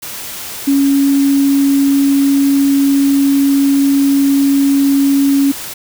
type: tone in noise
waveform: sine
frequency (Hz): 277.6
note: C#4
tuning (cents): +3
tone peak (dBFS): -8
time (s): 0.67-5.52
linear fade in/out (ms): 10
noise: white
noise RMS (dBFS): -26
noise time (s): 0.02-5.74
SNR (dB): +15
effects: none